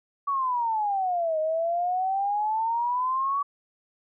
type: exponential two-way sweep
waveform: sine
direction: down then up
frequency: 1140 to 620 to 1140 Hz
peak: -23 dBFS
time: 0.27-3.43 s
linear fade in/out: 10 ms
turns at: 1.39 s
effects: none